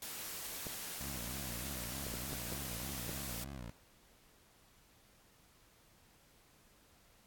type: noise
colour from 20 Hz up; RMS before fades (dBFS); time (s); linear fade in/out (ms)
white; -44; 0.02-3.44; 2
type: clicks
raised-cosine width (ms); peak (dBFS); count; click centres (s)
2; -30; 6; 0.668 / 2.067 / 2.14 / 2.33 / 2.524 / 3.093
type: tone with vibrato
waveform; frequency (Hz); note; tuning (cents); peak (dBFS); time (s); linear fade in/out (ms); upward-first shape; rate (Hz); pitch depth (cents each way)
15% pulse; 63.5; B1; +49; -38; 1.01-3.7; 0; sine; 3.3; 180
effects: pink hiss -66 dBFS RMS until 7.26 s + AAC 64 kbps